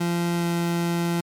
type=tone with pitch glide; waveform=30% pulse; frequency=172 to 171.01 Hz; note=F3 to F3; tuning=-26 to -36 cents; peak=-19 dBFS; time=0-1.21 s; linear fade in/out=10 ms; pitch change=-10 cents; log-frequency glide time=0.36-0.45 s; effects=MP3 96 kbps